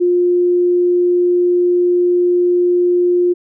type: tone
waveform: sine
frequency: 354.3 Hz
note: F4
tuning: 25 cents sharp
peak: -10 dBFS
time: 0-3.34 s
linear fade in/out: 20 ms
effects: none